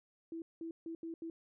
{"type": "tone bursts at uneven times", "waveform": "sine", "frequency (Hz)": 329.6, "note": "E4", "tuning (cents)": 0, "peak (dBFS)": -40, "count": 5, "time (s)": [[0.32, 0.42], [0.61, 0.71], [0.86, 0.95], [1.03, 1.14], [1.22, 1.3]], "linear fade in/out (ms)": 2, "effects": []}